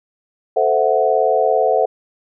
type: chord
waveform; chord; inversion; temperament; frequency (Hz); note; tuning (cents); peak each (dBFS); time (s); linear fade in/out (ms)
sine; F# half-diminished seventh; first; equal with one note detuned; 440 / 517.5 / 659.3 / 740; A4 / C5 / E5 / F#5; 0 / -19 / 0 / 0; -18; 0.56-1.86; 10
effects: none